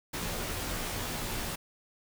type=noise with comb filter; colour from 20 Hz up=pink; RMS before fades=-35 dBFS; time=0.13-1.56 s; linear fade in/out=10 ms; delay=15 ms; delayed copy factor=-0.85; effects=none